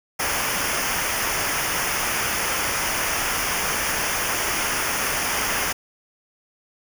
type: noise with comb filter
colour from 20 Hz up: pink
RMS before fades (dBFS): -24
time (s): 0.19-5.73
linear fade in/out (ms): 10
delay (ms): 0.25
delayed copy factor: -0.75
effects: none